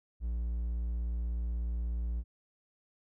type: tone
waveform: triangle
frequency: 58.27 Hz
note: A#1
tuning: in tune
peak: -29 dBFS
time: 0.2-2.24 s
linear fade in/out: 50 ms
effects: none